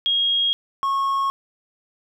sine / triangle tone pair in turn, 3270 / 1094.4 Hz, G#7 / C#6, -28 / -23 cents, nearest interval octave + perfect fifth, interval 1895 cents, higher first, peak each -17 dBFS, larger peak neither, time 0.06-0.53 / 0.83-1.3 s, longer neither, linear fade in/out 0 ms, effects none

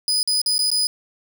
35% pulse tone with dropouts, 4976 Hz, D#8, 1 cent flat, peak -16 dBFS, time 0.08-0.87 s, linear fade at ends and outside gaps 1 ms, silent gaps 0.23-0.275 / 0.416-0.461 / 0.581-0.591 / 0.703-0.715 s, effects none

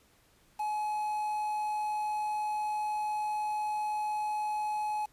triangle tone with quantisation, 847 Hz, G#5, 34 cents sharp, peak -28 dBFS, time 0.59-5.06 s, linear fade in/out 10 ms, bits 8, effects pink hiss -65 dBFS RMS until 5.12 s + resampled to 32000 Hz

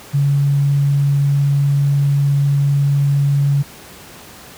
sine tone, 141.2 Hz, C#3, 32 cents sharp, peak -11 dBFS, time 0.13-3.63 s, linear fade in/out 20 ms, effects pink hiss -38 dBFS RMS until 4.57 s + high-pass 80 Hz 12 dB/octave

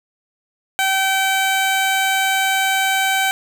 15% pulse tone, 770 Hz, G5, 31 cents flat, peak -9 dBFS, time 0.79-3.31 s, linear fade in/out 0 ms, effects none

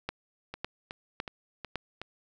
two click trains, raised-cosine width 0.3 ms, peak -22 / -16 dBFS, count 5 / 4, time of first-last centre 0.54-2.016 / 0.09-1.757 s, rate 2.71 / 1.8 Hz, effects none

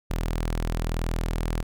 sawtooth tone, 40.92 Hz, E1, 12 cents flat, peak -21 dBFS, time 0.1-1.63 s, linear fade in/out 10 ms, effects none

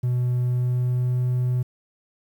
triangle tone with pitch glide, 123.8 to 125.09 Hz, B2 to B2, +5 to +23 cents, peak -17 dBFS, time 0.03-1.63 s, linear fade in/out 10 ms, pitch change +18 cents, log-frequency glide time 0.44-1.25 s, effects tanh soft clip ceiling -13 dBFS + 9-bit

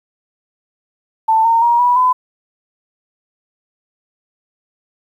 sine tone with pitch steps, 888 / 916.7 / 946.3 / 976.8 / 1008.3 Hz, A5 / A#5 / A#5 / B5 / B5, +16 / -29 / +26 / -19 / +36 cents, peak -9 dBFS, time 1.28-2.13 s, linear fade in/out 10 ms, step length 170 ms, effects 8-bit

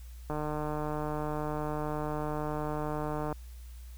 click train, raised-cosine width 1 ms, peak -21 dBFS, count 458, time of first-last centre 0.3-3.326 s, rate 151 Hz, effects added 60 Hz sine -43 dBFS peak until 3.97 s + white hiss -60 dBFS RMS until 3.97 s

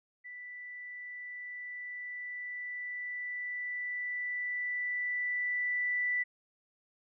sine tone with level ramp, 1975.5 Hz, B6, in tune, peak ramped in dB -43 to -28 dBFS, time 0.24-6.24 s, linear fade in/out 20 ms, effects none

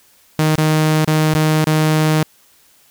sawtooth tone with dropouts, 155.56 Hz, D#3, in tune, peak -8 dBFS, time 0.39-2.23 s, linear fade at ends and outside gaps 0 ms, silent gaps 0.554-0.581 / 1.047-1.076 / 1.338-1.351 / 1.642-1.671 s, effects white hiss -52 dBFS RMS until 2.9 s

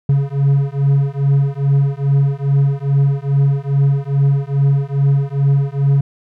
triangle beating tone pair, 138.2 / 140.6 Hz, C#3 / C#3, -5 / +25 cents, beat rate 2.4 Hz, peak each -13 dBFS, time 0.09-6.01 s, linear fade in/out 5 ms, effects none

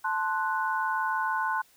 sine chord, F# diminished, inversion first, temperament equal, 880 / 1046.5 / 1480 Hz, A5 / C6 / F#6, 0 / 0 / 0 cents, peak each -30 dBFS, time 0.04-1.62 s, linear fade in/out 10 ms, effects white hiss -61 dBFS RMS until 1.76 s

